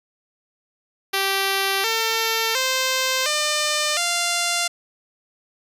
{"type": "tone with pitch steps", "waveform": "5% pulse", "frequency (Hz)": [390, 450.6, 520.6, 601.5, 694.9], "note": ["G4", "A4", "C5", "D5", "F5"], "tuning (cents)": [-9, 41, -9, 41, -9], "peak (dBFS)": -8, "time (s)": [1.13, 4.68], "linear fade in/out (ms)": 10, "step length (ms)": 710, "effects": ["resampled to 32000 Hz"]}